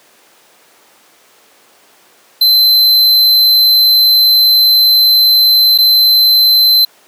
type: tone with dropouts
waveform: square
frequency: 4075 Hz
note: C8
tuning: 47 cents flat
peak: -6 dBFS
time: 2.41-6.85 s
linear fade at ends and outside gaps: 5 ms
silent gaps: 5.778-5.785 s
effects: pink hiss -46 dBFS RMS until 7.07 s + high-pass 400 Hz 12 dB/octave